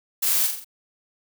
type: noise with echo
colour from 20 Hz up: blue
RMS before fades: -22 dBFS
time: 0.22-0.47 s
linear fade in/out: 10 ms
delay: 44 ms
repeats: 4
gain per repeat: -5 dB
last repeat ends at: 0.646 s
effects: none